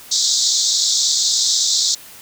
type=band-pass noise; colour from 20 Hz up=pink; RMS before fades=-17 dBFS; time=0.11-1.95 s; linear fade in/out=10 ms; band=3600 to 7700 Hz; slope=96 dB/octave; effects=white hiss -40 dBFS RMS until 2.21 s